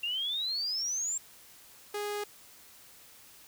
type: exponential sweep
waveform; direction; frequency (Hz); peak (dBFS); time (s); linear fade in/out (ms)
sine; up; 2741 to 7530; -30; 0.03-1.18; 5
type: tone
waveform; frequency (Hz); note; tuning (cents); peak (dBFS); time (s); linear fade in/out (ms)
sawtooth; 413.5; G#4; -8; -29; 1.94-2.24; 5
effects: white hiss -55 dBFS RMS until 3.47 s